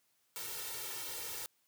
white noise with comb filter, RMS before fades -42 dBFS, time 0.36-1.46 s, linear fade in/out 0 ms, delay 2.2 ms, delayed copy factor +0.95, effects white hiss -75 dBFS RMS until 1.67 s + high-pass 100 Hz 12 dB/octave

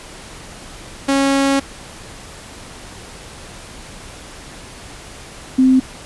sawtooth / sine tone pair in turn, 274.6 / 259.8 Hz, C#4 / C4, -16 / -12 cents, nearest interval minor second, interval 96 cents, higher first, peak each -9 / -8 dBFS, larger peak second, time 1.08-1.6 / 5.58-5.8 s, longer first, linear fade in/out 10 ms, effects pink hiss -36 dBFS RMS until 6.05 s + resampled to 24000 Hz

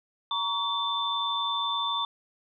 sine tone cluster, 936 / 1128 / 3543 Hz, A#5 / C#6 / A7, +7 / +30 / +11 cents, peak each -32 / -31 / -29 dBFS, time 0.31-2.05 s, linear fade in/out 2 ms, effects none

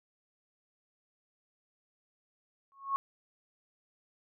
sine tone with exponential growth, 1097 Hz, C#6, 18 cents flat, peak -24 dBFS, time 2.72-2.96 s, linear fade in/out 0 ms, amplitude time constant 51 ms, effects none

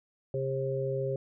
harmonic tone, 134 Hz, C3, 42 cents sharp, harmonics 1 / 3 / 4, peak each -33 / -33 / -33 dBFS, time 0.34-1.16 s, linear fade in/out 2 ms, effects none

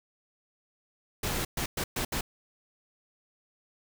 pink noise bursts at uneven times, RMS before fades -31 dBFS, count 5, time 1.23-1.45 / 1.57-1.66 / 1.77-1.84 / 1.96-2.05 / 2.12-2.21 s, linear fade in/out 5 ms, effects none

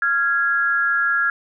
sine tone pair together, 1386.4 / 1661.2 Hz, F6 / G#6, -13 / 0 cents, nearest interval minor third, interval 313 cents, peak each -19 dBFS, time 0.02-1.3 s, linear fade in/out 2 ms, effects none

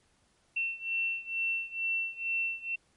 sine beating tone pair, 2699 / 2701.2 Hz, E7 / E7, +40 / +42 cents, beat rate 2.2 Hz, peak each -32 / -34 dBFS, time 0.56-2.76 s, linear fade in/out 10 ms, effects pink hiss -69 dBFS RMS until 2.96 s + MP3 48 kbps

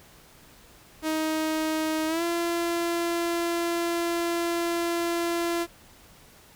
sawtooth tone with pitch glide, 314.3 to 340.8 Hz, D#4 to F4, +18 to -42 cents, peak -21 dBFS, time 1.02-5.67 s, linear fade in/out 50 ms, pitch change +140 cents, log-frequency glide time 2.07-2.23 s, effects pink hiss -53 dBFS RMS until 6.55 s

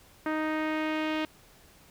sawtooth tone with low-pass filter sweep, 311.1 Hz, D#4, in tune, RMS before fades -30 dBFS, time 0.26-1.25 s, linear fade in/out 2 ms, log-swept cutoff 1700 to 3000 Hz, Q 1.9, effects pink hiss -57 dBFS RMS until 1.9 s

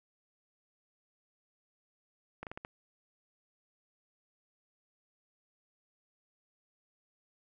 slowing click train, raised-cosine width 0.5 ms, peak -26 dBFS, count 5, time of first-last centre 2.43-2.649 s, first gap 38 ms, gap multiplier 1.25, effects none

